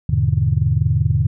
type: chord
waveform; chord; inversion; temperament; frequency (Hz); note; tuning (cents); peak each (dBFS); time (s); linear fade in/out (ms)
sine; E dominant seventh; none; just; 82.41 / 103.01 / 123.61 / 148.33; E2 / G#2 / B2 / D3; 0 / -14 / +2 / +18; -20 / -18 / -19 / -19; 0.09-1.27; 5
effects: tanh soft clip ceiling -3 dBFS